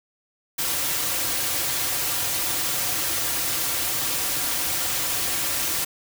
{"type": "noise with comb filter", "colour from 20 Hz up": "white", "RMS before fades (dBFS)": -25, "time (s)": [0.58, 5.85], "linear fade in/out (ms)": 10, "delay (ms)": 4.7, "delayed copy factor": -0.55, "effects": []}